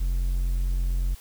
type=tone; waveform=triangle; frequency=44.38 Hz; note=F1; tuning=29 cents sharp; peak=-20 dBFS; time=0-1.15 s; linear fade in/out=10 ms; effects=white hiss -50 dBFS RMS until 1.2 s

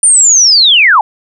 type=linear sweep; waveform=sine; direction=down; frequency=9200 to 784 Hz; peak=-3 dBFS; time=0.03-1.01 s; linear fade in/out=2 ms; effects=none

